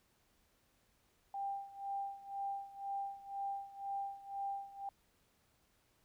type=tone with tremolo; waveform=sine; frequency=793 Hz; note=G5; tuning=20 cents sharp; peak=-36 dBFS; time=1.34-4.89 s; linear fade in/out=2 ms; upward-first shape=sine; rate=2 Hz; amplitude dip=85%; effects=pink hiss -74 dBFS RMS until 6.04 s

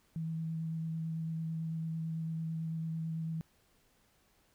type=tone with vibrato; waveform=sine; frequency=161.8 Hz; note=E3; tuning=32 cents flat; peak=-34 dBFS; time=0.16-3.41 s; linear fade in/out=0 ms; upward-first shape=square; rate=9 Hz; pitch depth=10 cents each way; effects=pink hiss -70 dBFS RMS until 4.54 s

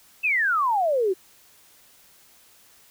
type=exponential sweep; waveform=sine; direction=down; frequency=2696 to 357.2 Hz; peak=-19 dBFS; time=0.23-1.14 s; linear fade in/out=20 ms; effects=white hiss -55 dBFS RMS until 2.9 s

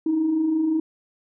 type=tone pair together; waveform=sine; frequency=292 / 317.7 Hz; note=D4 / D#4; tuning=-10 / +36 cents; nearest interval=minor second; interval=146 cents; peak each=-30 / -18 dBFS; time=0.06-0.8 s; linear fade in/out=5 ms; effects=tanh soft clip ceiling -14 dBFS

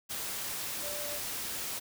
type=tone in noise; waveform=sine; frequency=587.3 Hz; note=D5; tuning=in tune; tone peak=-41 dBFS; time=0.82-1.19 s; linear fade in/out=20 ms; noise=white; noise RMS=-37 dBFS; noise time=0.09-1.8 s; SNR=-7 dB; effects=none

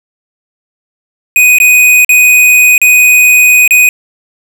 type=tone with dropouts; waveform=square; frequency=2492 Hz; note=D#7; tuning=2 cents sharp; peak=-3 dBFS; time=1.36-3.89 s; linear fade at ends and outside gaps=1 ms; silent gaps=1.585-1.601 / 2.047-2.092 / 2.779-2.816 / 3.677-3.708 s; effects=none

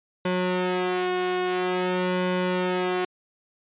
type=tone with flanger; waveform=sawtooth; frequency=182 Hz; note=F#3; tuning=28 cents flat; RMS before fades=-25 dBFS; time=0.25-3.05 s; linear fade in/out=5 ms; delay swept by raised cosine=2 to 2.79 ms; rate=0.49 Hz; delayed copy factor=+0.85; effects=resampled to 8000 Hz

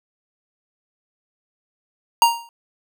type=tone with exponential decay; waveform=square; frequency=934 Hz; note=A#5; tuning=3 cents sharp; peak=-8 dBFS; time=2.22-2.49 s; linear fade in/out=1 ms; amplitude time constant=58 ms; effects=none

